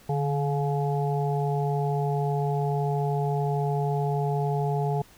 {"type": "harmonic tone with a mistuned harmonic", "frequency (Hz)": 141.4, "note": "C#3", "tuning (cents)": 35, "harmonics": [1, 3, 5, 6], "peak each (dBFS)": [-25, -30, -32, -33], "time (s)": [0.09, 5.02], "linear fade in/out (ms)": 5, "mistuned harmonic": 1, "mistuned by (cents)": 56, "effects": ["pink hiss -54 dBFS RMS until 5.17 s"]}